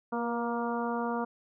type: harmonic tone with a mistuned harmonic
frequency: 235.1 Hz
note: A#3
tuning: 15 cents sharp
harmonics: 1 / 2 / 3 / 4 / 5 / 6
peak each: -33 / -35 / -37 / -36 / -39 / -42 dBFS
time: 0.12-1.25 s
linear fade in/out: 10 ms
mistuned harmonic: 2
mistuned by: +20 cents
effects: none